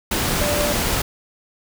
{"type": "tone in noise", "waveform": "sine", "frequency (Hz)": 587.3, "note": "D5", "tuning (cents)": 0, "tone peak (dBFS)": -22, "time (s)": [0.41, 0.73], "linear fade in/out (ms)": 5, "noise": "pink", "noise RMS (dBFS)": -21, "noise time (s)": [0.11, 1.02], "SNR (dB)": -4, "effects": []}